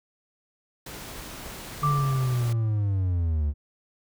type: noise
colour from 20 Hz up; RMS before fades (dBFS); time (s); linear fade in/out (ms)
pink; -39; 0.86-2.53; 5
type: linear sweep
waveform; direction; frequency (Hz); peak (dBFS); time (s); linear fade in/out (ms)
triangle; down; 148.2 to 70.4; -20; 1.81-3.54; 50
type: tone with exponential decay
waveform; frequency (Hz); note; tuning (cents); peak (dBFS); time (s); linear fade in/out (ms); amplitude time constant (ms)
sine; 1174.7; D6; 0; -21; 1.83-2.8; 5; 210
effects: none